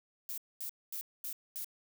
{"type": "noise bursts", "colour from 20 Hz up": "violet", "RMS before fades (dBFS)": -40, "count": 5, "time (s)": [0.29, 1.645], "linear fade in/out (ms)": 0, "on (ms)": 87, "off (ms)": 230, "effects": []}